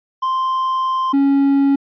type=tone pair in turn; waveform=triangle; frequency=1045 / 277.3 Hz; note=C6 / C#4; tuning=-2 / +1 cents; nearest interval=octave + major seventh; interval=2297 cents; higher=first; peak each=-14 / -9 dBFS; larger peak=second; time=0.22-1.13 / 1.13-1.76 s; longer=first; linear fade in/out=10 ms; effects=resampled to 11025 Hz